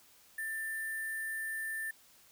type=tone with sample-and-hold; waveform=sine; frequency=1780 Hz; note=A6; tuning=20 cents sharp; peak=-35 dBFS; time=0.38-1.91 s; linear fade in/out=5 ms; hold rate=11025 Hz; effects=white hiss -62 dBFS RMS until 2.31 s